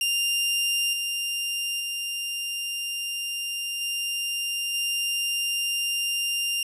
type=tone with level steps; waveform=sawtooth; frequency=2794 Hz; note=F7; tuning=in tune; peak=-19 / -23 / -25 / -23 / -21 dBFS; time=0.01-6.63 s; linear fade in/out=2 ms; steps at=0.93 / 1.8 / 3.81 / 4.74 s; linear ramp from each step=2 ms; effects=resampled to 32000 Hz